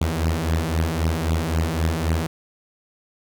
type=beating tone pair; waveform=sawtooth; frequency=79 / 82.8 Hz; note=D#2 / E2; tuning=+27 / +8 cents; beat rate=3.8 Hz; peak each=-19 dBFS; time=0.01-2.27 s; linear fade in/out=5 ms; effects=none